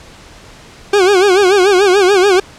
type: tone with vibrato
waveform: 40% pulse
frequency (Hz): 385.2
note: G4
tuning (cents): -30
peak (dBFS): -6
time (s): 0.93-2.4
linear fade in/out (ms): 5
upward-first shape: sine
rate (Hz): 6.9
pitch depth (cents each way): 130
effects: pink hiss -38 dBFS RMS until 2.58 s + low-pass 7000 Hz 12 dB/octave